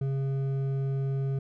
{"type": "tone with hard clipping", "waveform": "sine", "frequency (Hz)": 136, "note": "C#3", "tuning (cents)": -33, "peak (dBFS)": -28, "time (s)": [0.01, 1.39], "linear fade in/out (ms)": 5, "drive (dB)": 7, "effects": []}